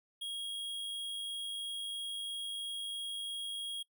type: tone with amplitude modulation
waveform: square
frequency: 3284 Hz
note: G#7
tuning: 20 cents flat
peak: -37 dBFS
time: 0.21-3.83 s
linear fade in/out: 10 ms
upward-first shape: sine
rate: 103 Hz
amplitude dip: 25%
effects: noise-tail reverb RT60 0.1 s tail -22 dB re dry